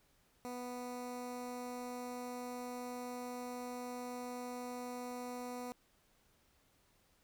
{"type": "tone with notch filter", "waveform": "15% pulse", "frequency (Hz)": 246.9, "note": "B3", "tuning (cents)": 0, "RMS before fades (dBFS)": -44, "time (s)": [0.45, 5.72], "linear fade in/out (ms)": 0, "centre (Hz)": 3100, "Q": 1.2, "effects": ["pink hiss -72 dBFS RMS until 7.23 s"]}